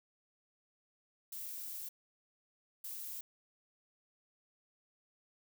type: noise bursts at uneven times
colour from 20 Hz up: violet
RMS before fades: -44 dBFS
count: 2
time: 1.32-1.89 / 2.84-3.21 s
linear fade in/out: 5 ms
effects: none